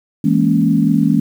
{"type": "chord", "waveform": "sine", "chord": "A# half-diminished seventh", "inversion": "second", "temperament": "equal", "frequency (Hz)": [164.81, 207.7, 233.1, 277.2], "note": ["E3", "G#3", "A#3", "C#4"], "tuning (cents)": [0, 0, 0, 0], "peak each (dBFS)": -16, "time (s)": [0.24, 1.2], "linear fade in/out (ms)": 5, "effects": ["7-bit"]}